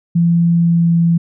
sine tone with pitch glide, 169.8 to 168.43 Hz, F3 to E3, -48 to +38 cents, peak -9 dBFS, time 0.15-1.18 s, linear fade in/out 10 ms, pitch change -14 cents, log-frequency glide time 0.51-0.93 s, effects none

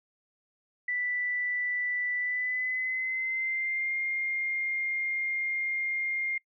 sine tone with pitch glide, 1976 to 2118 Hz, B6 to C7, 0 to +21 cents, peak -28 dBFS, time 0.88-6.38 s, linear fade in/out 5 ms, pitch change +121 cents, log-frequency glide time 2.17-3.94 s, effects noise-tail reverb RT60 0.1 s tail -23 dB re dry

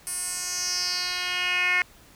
10% pulse tone with band-pass filter sweep, 360 Hz, F#4, 47 cents flat, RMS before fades -27 dBFS, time 0.07-1.82 s, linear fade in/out 0 ms, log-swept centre 10000 to 2100 Hz, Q 4, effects pink hiss -53 dBFS RMS until 2.15 s

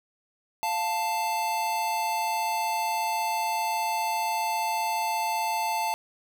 square tone pair together, 698.5 / 883.6 Hz, F5 / A5, 0 / +7 cents, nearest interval major third, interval 407 cents, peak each -33 / -27 dBFS, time 0.63-5.94 s, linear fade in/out 0 ms, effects none

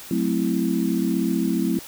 sine chord, F# half-diminished seventh, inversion none, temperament equal, 185 / 220 / 261.6 / 329.6 Hz, F#3 / A3 / C4 / E4, 0 / 0 / 0 / 0 cents, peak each -25 dBFS, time 0.11-1.79 s, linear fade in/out 2 ms, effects white hiss -40 dBFS RMS until 1.87 s

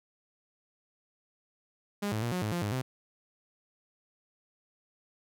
sawtooth tone with pitch steps, 203.8 / 108.6 / 118.8 / 181 / 106.6 / 174 / 103.3 / 129.2 Hz, G#3 / A2 / A#2 / F#3 / G#2 / F3 / G#2 / C3, -32 / -22 / +33 / -38 / +46 / -6 / -9 / -21 cents, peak -26 dBFS, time 2.02-2.82 s, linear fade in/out 10 ms, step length 100 ms, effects none

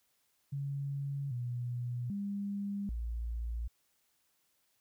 sine tone with pitch steps, 140 / 121.9 / 200.9 / 57.6 Hz, C#3 / B2 / G3 / A#1, +18 / -22 / +43 / -20 cents, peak -34 dBFS, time 0.52-3.68 s, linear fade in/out 10 ms, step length 790 ms, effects white hiss -75 dBFS RMS until 4.8 s

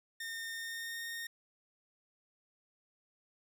sawtooth tone with pitch glide, 1824 to 1843.1 Hz, A#6 to A#6, -38 to -20 cents, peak -36 dBFS, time 0.2-1.27 s, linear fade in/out 5 ms, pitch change +18 cents, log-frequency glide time 0.52-1.04 s, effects none

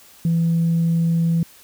sine tone, 166.5 Hz, E3, 18 cents sharp, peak -14 dBFS, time 0.25-1.43 s, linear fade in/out 2 ms, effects tanh soft clip ceiling -12 dBFS + white hiss -48 dBFS RMS until 1.63 s

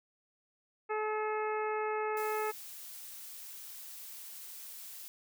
harmonic tone, 429.4 Hz, A4, 42 cents flat, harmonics 1 / 2 / 3 / 4 / 5 / 6, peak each -34 / -37 / -39 / -45 / -45 / -48 dBFS, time 0.89-2.52 s, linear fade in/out 20 ms
blue noise, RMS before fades -47 dBFS, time 2.17-5.08 s, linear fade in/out 0 ms
effects none

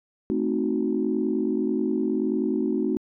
sine chord, A diminished seventh, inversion none, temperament equal, 220 / 261.6 / 311.1 / 370 Hz, A3 / C4 / Eb4 / Gb4, 0 / 0 / 0 / 0 cents, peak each -27 dBFS, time 0.3-2.97 s, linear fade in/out 0 ms, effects tanh soft clip ceiling -12 dBFS

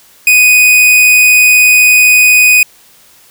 45% pulse tone, 2489 Hz, D#7, in tune, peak -3 dBFS, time 0.27-2.63 s, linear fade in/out 2 ms, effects white hiss -43 dBFS RMS until 3.3 s

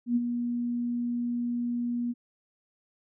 sine tone with ADSR envelope, 240.1 Hz, B3, 49 cents flat, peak -20 dBFS, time 0.06-2.14 s, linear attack 100 ms, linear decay 32 ms, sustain -7 dB, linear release 33 ms, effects none

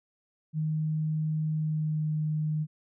sine tone with pitch glide, 155.56 to 153.86 Hz, D#3 to D#3, 0 to -19 cents, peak -26 dBFS, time 0.53-2.67 s, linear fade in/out 50 ms, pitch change -19 cents, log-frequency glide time 1.52-2.11 s, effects none

